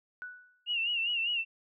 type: tone with exponential decay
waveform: sine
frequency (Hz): 1480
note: F#6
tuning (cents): 0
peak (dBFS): -36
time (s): 0.22-0.67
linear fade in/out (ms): 0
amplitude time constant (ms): 97
type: tone with vibrato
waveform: sine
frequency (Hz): 2794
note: F7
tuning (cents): 0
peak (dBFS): -28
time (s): 0.66-1.45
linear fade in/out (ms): 50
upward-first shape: sine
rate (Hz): 5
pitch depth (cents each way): 81
effects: none